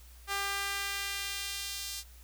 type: tone with high-pass filter sweep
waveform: sawtooth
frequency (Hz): 397.7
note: G4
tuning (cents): +25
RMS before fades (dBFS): -36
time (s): 0.27-2.04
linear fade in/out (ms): 50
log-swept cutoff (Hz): 1100 to 4700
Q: 1
effects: added 60 Hz sine -51 dBFS peak until 2.23 s + white hiss -59 dBFS RMS until 2.23 s